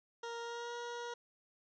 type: tone with pitch glide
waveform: 20% pulse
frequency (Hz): 466.9 to 477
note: A#4 to A#4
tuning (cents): +3 to +40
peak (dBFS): -36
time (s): 0.23-1.14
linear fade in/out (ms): 5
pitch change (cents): +37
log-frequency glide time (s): 0.4-0.75
effects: resampled to 16000 Hz + 13-bit